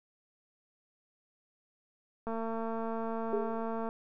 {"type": "click train", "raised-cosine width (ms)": 1, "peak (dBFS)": -24, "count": 367, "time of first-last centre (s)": [2.27, 3.889], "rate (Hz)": 226}
{"type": "tone with exponential decay", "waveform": "sine", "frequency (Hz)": 415.3, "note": "G#4", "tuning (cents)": 0, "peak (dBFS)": -26, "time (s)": [3.33, 3.74], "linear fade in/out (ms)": 1, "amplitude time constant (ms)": 87}
{"effects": []}